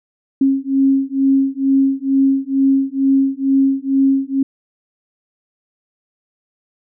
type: beating tone pair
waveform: sine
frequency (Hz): 269.8 / 272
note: C#4 / C#4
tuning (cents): -47 / -33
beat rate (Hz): 2.2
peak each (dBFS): -15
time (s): 0.41-4.43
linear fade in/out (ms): 5
effects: none